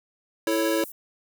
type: chord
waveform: square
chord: A major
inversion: second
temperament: equal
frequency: 329.6 / 440 / 554.4 Hz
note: E4 / A4 / C#5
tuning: 0 / 0 / 0 cents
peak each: -25 / -30 / -27 dBFS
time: 0.47-0.84 s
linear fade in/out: 2 ms
type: high-pass noise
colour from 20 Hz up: pink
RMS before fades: -41 dBFS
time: 0.51-0.92 s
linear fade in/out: 5 ms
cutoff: 10000 Hz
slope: 24 dB/octave
effects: none